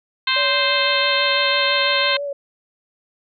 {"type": "harmonic tone", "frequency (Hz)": 522, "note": "C5", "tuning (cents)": -4, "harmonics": [2, 3, 4, 5, 6, 7, 8], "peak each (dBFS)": [-24, -24, -24, -24, -24, -24, -24], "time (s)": [0.27, 2.17], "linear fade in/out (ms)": 5}
{"type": "tone with vibrato", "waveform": "sine", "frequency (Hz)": 567, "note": "C#5", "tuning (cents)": 39, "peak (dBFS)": -23, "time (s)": [0.36, 2.33], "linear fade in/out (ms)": 5, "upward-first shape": "sine", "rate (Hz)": 6, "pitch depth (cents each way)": 23}
{"effects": []}